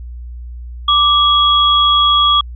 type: tone pair together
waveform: sine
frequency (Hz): 1176 / 3324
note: D6 / G#7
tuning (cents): +2 / +1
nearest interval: octave + tritone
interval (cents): 1799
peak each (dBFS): -11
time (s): 0.88-2.41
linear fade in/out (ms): 5
effects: added 60 Hz sine -26 dBFS peak until 2.55 s